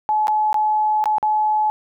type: tone with dropouts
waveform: sine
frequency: 855 Hz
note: A5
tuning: 50 cents flat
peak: -15 dBFS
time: 0.09-1.7 s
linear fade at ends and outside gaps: 0 ms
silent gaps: 0.271-0.281 / 0.529-0.543 / 1.04-1.057 / 1.183-1.228 s
effects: none